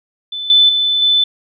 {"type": "tone with level steps", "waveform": "sine", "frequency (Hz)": 3512, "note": "A7", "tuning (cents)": -4, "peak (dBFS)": [-21, -6, -12, -9], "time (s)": [0.32, 1.24], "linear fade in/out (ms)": 5, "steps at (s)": [0.5, 0.69, 1.02], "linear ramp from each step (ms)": 2, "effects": []}